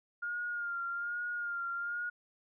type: tone with vibrato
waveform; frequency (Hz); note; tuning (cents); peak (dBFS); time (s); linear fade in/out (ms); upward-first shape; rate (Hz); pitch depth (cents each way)
sine; 1412; F6; +19; -34; 0.22-2.1; 10; sine; 1.2; 36
effects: none